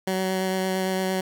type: tone with vibrato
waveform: 15% pulse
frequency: 188.1 Hz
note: F#3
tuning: 29 cents sharp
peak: -17 dBFS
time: 0.07-1.21 s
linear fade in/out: 5 ms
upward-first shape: sine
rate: 8.8 Hz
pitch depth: 11 cents each way
effects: none